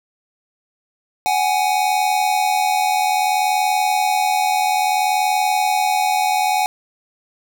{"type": "tone pair together", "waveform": "square", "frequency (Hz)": [750, 830.6], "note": ["F#5", "G#5"], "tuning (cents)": [23, 0], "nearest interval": "major second", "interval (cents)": 177, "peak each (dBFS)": -19, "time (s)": [1.26, 6.66], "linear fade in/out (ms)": 0, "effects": []}